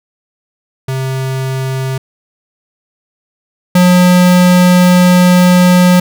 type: tone pair in turn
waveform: square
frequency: 132.2 / 179.82 Hz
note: C3 / F#3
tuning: +18 / -49 cents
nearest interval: perfect fourth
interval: 533 cents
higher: second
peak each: -15 / -5 dBFS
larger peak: second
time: 0.88-1.98 / 3.75-6 s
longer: second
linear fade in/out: 5 ms
effects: none